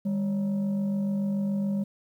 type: tone with frequency modulation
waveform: sine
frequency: 200 Hz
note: G3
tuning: 35 cents sharp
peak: -23 dBFS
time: 0.05-1.84 s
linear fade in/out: 10 ms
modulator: 353 Hz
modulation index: 0.33
effects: tanh soft clip ceiling -22 dBFS + 10-bit